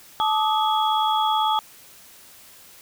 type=tone cluster; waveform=sine; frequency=869 / 1190 / 1268 / 3340 Hz; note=A5 / D6 / D#6 / G#7; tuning=-22 / +22 / +32 / +9 cents; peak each=-20 / -28 / -26 / -27 dBFS; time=0.2-1.59 s; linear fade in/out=0 ms; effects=white hiss -48 dBFS RMS until 2.81 s